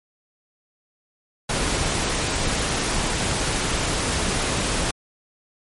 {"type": "noise", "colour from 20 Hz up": "pink", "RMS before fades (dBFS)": -23, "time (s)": [1.49, 4.91], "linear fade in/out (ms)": 5, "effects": ["MP3 48 kbps"]}